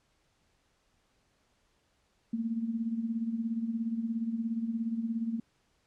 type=tone with tremolo; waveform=sine; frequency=228 Hz; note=A#3; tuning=38 cents flat; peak=-27 dBFS; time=2.33-5.4 s; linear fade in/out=5 ms; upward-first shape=sine; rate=17 Hz; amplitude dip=65%; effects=pink hiss -72 dBFS RMS until 5.86 s + low-pass 8000 Hz 12 dB/octave